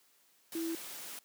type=tone in noise; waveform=sine; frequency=329.6 Hz; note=E4; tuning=in tune; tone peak=-33 dBFS; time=0.55-0.75 s; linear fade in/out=2 ms; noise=white; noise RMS=-45 dBFS; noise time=0.52-1.19 s; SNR=+9 dB; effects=white hiss -68 dBFS RMS until 1.24 s + high-pass 200 Hz 12 dB/octave